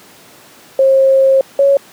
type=tone pair in turn; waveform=sine; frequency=536 / 555.7 Hz; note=C5 / C#5; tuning=+42 / +4 cents; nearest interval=minor second; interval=62 cents; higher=second; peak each=-6 dBFS; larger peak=neither; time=0.79-1.41 / 1.59-1.77 s; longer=first; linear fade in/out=2 ms; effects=pink hiss -41 dBFS RMS until 1.92 s + high-pass 200 Hz 12 dB/octave